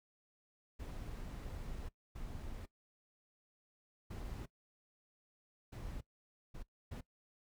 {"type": "noise bursts at uneven times", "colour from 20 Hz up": "brown", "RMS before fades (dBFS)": -45, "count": 6, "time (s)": [[0.79, 1.89], [2.15, 2.66], [4.1, 4.46], [5.72, 6.01], [6.54, 6.63], [6.91, 7.01]], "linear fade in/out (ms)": 10, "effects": ["noise-tail reverb RT60 0.1 s tail -19 dB re dry"]}